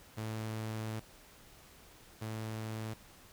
sawtooth tone pair in turn, 110 / 110 Hz, A2 / A2, 0 / 0 cents, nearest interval unison, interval 0 cents, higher neither, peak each -33 / -34 dBFS, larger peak first, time 0.17-1 / 2.21-2.94 s, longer first, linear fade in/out 10 ms, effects pink hiss -58 dBFS RMS until 3.32 s

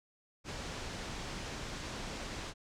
pink low-pass noise, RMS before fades -42 dBFS, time 0.44-2.54 s, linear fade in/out 50 ms, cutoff 7200 Hz, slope 24 dB/octave, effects none

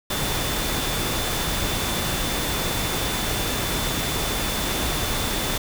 sine tone in noise, 3520 Hz, A7, in tune, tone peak -33 dBFS, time 0.1-5.58 s, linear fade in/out 5 ms, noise pink, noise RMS -25 dBFS, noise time 0.1-5.58 s, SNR -11 dB, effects none

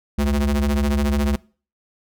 square ring-modulated tone, 73 Hz, D2, 10 cents flat, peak -15 dBFS, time 0.18-1.36 s, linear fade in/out 5 ms, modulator 139 Hz, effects noise-tail reverb RT60 0.4 s tail -23 dB re dry

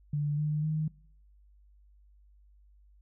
sine tone with pitch steps, 146.83 / 150.96 / 155.2 Hz, D3 / D3 / D#3, 0 / +48 / -4 cents, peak -27 dBFS, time 0.13-0.88 s, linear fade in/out 5 ms, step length 250 ms, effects noise-tail reverb RT60 0.6 s tail -23 dB re dry + added 50 Hz sine -57 dBFS peak until 3.01 s

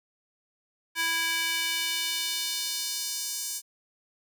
square tone with high-pass filter sweep, 329.6 Hz, E4, in tune, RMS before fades -30 dBFS, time 0.95-3.62 s, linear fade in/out 50 ms, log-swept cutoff 1700 to 6800 Hz, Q 1.4, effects none

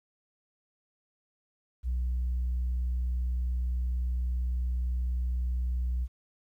sine tone, 61.74 Hz, B1, in tune, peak -25 dBFS, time 1.83-6.08 s, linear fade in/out 50 ms, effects tanh soft clip ceiling -25 dBFS + 11-bit

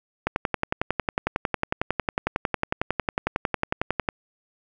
click train, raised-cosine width 0.5 ms, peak -7 dBFS, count 43, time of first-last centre 0.27-4.088 s, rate 11 Hz, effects none

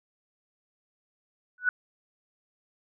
sine tone with exponential growth, 1480 Hz, F#6, in tune, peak -16 dBFS, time 1.58-1.69 s, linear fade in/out 2 ms, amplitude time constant 22 ms, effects none

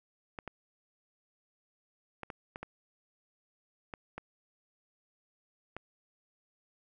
clicks, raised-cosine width 0.5 ms, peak -25 dBFS, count 9, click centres 0.388 / 0.477 / 2.233 / 2.302 / 2.559 / 2.63 / 3.938 / 4.18 / 5.766 s, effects none

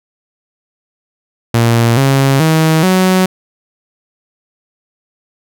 sawtooth tone with pitch steps, 116.54 / 136.21 / 159.2 / 186.07 Hz, A#2 / C#3 / D#3 / F#3, 0 / -30 / +40 / +10 cents, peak -4 dBFS, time 1.54-3.26 s, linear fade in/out 5 ms, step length 430 ms, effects none

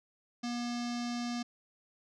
square tone with low-pass filter, 240 Hz, B3, 49 cents flat, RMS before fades -36 dBFS, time 0.43-1.43 s, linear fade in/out 10 ms, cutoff 5500 Hz, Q 3.1, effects none

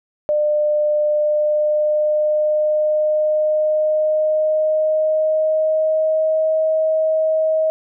sine tone with pitch glide, 600 to 632 Hz, D5 to D#5, +37 to +27 cents, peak -14 dBFS, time 0.29-7.7 s, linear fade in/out 0 ms, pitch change +90 cents, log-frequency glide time 1.1-6.55 s, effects none

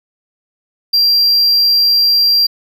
triangle tone, 4741 Hz, D8, 16 cents sharp, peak -7 dBFS, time 0.93-2.47 s, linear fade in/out 10 ms, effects none

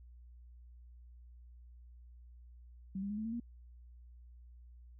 sine tone with pitch steps, 191.7 / 199.84 / 208.3 / 217.2 / 226.4 / 236 Hz, G3 / G3 / G#3 / A3 / A3 / A#3, -38 / +34 / +5 / -22 / +50 / +22 cents, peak -36 dBFS, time 2.95-3.4 s, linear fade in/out 5 ms, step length 75 ms, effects added 60 Hz sine -53 dBFS peak until 4.99 s

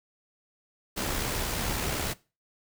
pink noise with amplitude modulation, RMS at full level -29 dBFS, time 0.96-2.14 s, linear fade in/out 20 ms, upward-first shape sine, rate 69.6 Hz, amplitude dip 35%, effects noise-tail reverb RT60 0.3 s tail -20 dB re dry

